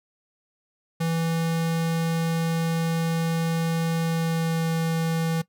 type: tone with pitch glide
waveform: square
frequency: 164.81 to 163.77 Hz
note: E3 to E3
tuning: 0 to -11 cents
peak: -23 dBFS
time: 1-5.42 s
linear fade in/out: 10 ms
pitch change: -11 cents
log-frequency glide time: 4-4.69 s
effects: noise-tail reverb RT60 0.1 s tail -19 dB re dry